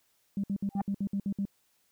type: tone bursts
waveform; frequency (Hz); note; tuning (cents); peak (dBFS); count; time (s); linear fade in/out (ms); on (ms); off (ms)
sine; 198.7; G3; +24; -27; 9; 0.37-1.453; 2; 67; 60
type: tone with exponential growth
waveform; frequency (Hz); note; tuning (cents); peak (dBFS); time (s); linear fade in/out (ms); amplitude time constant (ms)
sine; 795; G5; +24; -26; 0.7-0.81; 1; 23
effects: tanh soft clip ceiling -22 dBFS + white hiss -71 dBFS RMS until 1.91 s